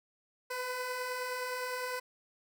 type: beating tone pair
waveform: 15% pulse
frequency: 493.9 / 503.6 Hz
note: B4 / B4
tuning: 0 / +34 cents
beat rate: 9.7 Hz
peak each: -38 / -29 dBFS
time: 0.5-2 s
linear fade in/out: 10 ms
effects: none